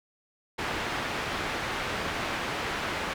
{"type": "low-pass noise", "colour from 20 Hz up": "white", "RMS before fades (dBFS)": -32, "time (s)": [0.58, 3.14], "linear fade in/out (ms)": 10, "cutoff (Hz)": 2100, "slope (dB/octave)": 12, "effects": []}